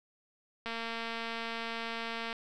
click train, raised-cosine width 0.3 ms, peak -22 dBFS, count 383, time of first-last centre 0.66-2.328 s, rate 229 Hz, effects none

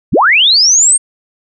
sine linear sweep, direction up, 43.65 to 8690 Hz, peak -5 dBFS, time 0.12-0.98 s, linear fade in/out 20 ms, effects none

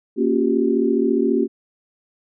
sine chord, G half-diminished seventh, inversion first, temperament equal with one note detuned, 233.1 / 277.2 / 357.4 / 392 Hz, Bb3 / Db4 / F4 / G4, 0 / 0 / +40 / 0 cents, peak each -21 dBFS, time 0.16-1.48 s, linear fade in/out 50 ms, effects none

